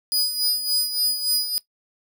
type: tone with tremolo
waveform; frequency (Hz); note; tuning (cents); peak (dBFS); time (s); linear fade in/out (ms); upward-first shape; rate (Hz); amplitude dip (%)
sawtooth; 4949; D#8; -10; -15; 0.12-1.58; 0; sine; 3.5; 65
effects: noise-tail reverb RT60 0.1 s tail -17 dB re dry